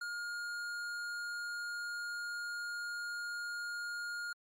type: tone with tanh clipping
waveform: sine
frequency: 1421 Hz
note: F6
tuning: 30 cents sharp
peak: -40 dBFS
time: 0.01-4.33 s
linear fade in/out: 5 ms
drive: 14 dB
effects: Opus 48 kbps